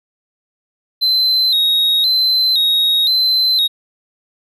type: tone with vibrato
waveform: triangle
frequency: 3916 Hz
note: B7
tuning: 15 cents flat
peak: -10 dBFS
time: 1.01-3.68 s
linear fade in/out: 20 ms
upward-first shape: square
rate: 0.97 Hz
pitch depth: 66 cents each way
effects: none